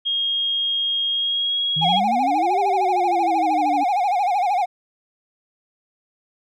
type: tone with pitch glide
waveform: sine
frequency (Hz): 3252 to 3307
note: G#7 to G#7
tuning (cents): -37 to -8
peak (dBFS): -19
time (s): 0.05-2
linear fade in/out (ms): 20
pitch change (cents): +29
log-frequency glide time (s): 1.1-1.6
type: exponential two-way sweep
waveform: sine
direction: up then down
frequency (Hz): 149.3 to 401.4 to 286.8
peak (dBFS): -24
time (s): 1.76-3.84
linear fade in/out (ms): 10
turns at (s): 2.59
type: tone with vibrato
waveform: triangle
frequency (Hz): 769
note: G5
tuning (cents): -33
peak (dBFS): -15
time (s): 1.81-4.66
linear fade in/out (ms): 20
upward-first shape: sine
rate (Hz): 13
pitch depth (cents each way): 150
effects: none